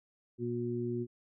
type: harmonic tone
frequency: 120 Hz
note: B2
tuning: 49 cents flat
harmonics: 1 / 2 / 3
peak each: -38 / -37 / -35 dBFS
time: 0.38-1.07 s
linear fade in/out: 50 ms
effects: none